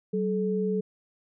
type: tone pair together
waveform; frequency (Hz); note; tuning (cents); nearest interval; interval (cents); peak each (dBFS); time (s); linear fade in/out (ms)
sine; 190.09 / 430.7; F#3 / A4; +47 / -37; octave + major second; 1416; -27; 0.13-0.81; 10
effects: none

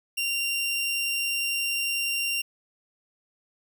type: tone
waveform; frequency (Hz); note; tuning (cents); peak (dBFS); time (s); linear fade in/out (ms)
sawtooth; 2771; F7; -14; -22; 0.17-2.42; 10
effects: none

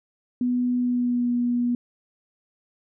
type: tone with pitch glide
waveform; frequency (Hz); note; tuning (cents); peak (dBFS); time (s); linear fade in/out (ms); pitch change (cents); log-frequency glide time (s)
sine; 246.9 to 242.2; B3 to B3; 0 to -34; -20; 0.41-1.75; 2; -34; 0.78-1.31
effects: none

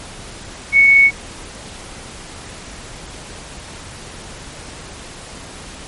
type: tone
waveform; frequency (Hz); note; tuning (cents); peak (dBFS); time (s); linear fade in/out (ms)
sine; 2217; C#7; 0; -6; 0.72-1.11; 50
effects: pink hiss -34 dBFS RMS until 5.87 s + MP3 48 kbps

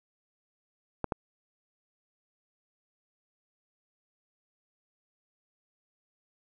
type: clicks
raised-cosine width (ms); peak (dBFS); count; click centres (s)
1; -15; 2; 1.043 / 1.122
effects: none

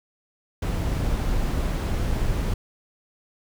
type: noise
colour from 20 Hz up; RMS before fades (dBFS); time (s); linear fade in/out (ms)
brown; -24; 0.62-2.54; 5
effects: none

